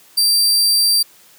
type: tone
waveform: sawtooth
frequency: 4699 Hz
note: D8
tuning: in tune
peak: -9 dBFS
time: 0.17-1.03 s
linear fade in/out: 10 ms
effects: white hiss -48 dBFS RMS until 1.38 s + high-pass 100 Hz 12 dB/octave